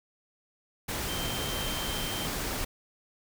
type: tone in noise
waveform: sine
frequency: 3136 Hz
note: G7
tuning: in tune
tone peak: -37 dBFS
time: 1.08-2.27 s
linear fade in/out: 10 ms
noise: pink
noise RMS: -33 dBFS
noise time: 0.88-2.65 s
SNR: -7 dB
effects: none